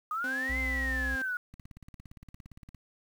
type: linear two-way sweep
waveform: sine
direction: up then down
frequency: 1212 to 2093 to 1438 Hz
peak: -30 dBFS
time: 0.11-1.37 s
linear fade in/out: 2 ms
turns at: 0.59 s
type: tone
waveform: sawtooth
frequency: 261.6 Hz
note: C4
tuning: in tune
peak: -34 dBFS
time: 0.24-1.22 s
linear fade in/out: 2 ms
type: tone with vibrato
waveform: sine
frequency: 61.74 Hz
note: B1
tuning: in tune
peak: -33 dBFS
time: 0.49-1.16 s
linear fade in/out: 10 ms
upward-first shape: sine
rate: 16 Hz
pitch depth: 100 cents each way
type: click train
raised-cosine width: 5 ms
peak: -37 dBFS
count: 22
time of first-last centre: 1.54-2.747 s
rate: 17.4 Hz
effects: 9-bit